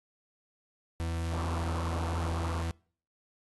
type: tone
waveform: 40% pulse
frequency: 83.2 Hz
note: E2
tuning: 17 cents sharp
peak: -30 dBFS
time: 1-2.71 s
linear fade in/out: 0 ms
type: low-pass noise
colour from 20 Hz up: white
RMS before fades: -40 dBFS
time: 1.32-2.63 s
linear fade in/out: 2 ms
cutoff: 1300 Hz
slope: 48 dB/octave
effects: noise-tail reverb RT60 0.5 s tail -25 dB re dry + AAC 32 kbps